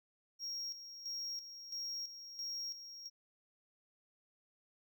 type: tone with tremolo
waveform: triangle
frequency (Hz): 5588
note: F8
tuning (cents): 0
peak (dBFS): -38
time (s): 0.39-3.1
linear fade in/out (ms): 50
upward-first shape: square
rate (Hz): 1.5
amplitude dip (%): 65
effects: none